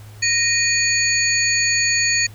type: tone cluster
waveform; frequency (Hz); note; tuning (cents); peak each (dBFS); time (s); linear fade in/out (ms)
sine; 1865 / 2456 / 4444 / 6740; A#6 / D#7 / C#8 / G#8; 0 / -23 / +4 / +25; -21; 0.22-2.27; 10
effects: added 105 Hz sine -37 dBFS peak until 2.34 s + pink hiss -47 dBFS RMS until 2.34 s